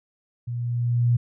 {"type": "tone with level ramp", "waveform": "sine", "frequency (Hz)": 120, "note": "B2", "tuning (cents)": -49, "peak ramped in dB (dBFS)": [-27, -15], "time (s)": [0.47, 1.17], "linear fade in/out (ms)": 10, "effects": []}